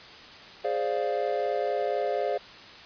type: chord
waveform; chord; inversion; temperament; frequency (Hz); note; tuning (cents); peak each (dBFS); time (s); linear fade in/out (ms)
triangle; D half-diminished seventh; second; equal; 415.3 / 523.3 / 587.3 / 698.5; Ab4 / C5 / D5 / F5; 0 / 0 / 0 / 0; -29; 0.64-2.38; 10
effects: white hiss -46 dBFS RMS until 2.85 s + resampled to 11025 Hz